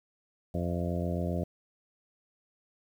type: harmonic tone with a mistuned harmonic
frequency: 87.4 Hz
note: F2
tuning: 2 cents sharp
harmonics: 1 / 2 / 3 / 4 / 5 / 6 / 7 / 8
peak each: -33 / -33 / -39 / -40 / -43 / -40 / -39 / -43 dBFS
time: 0.54-1.44 s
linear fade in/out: 5 ms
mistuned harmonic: 8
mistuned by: -48 cents
effects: 10-bit